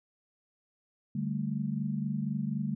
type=chord; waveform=sine; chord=D suspended fourth; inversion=none; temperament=equal; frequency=146.83 / 196 / 220 Hz; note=D3 / G3 / A3; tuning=0 / 0 / 0 cents; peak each=-34 dBFS; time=1.15-2.75 s; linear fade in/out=5 ms; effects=none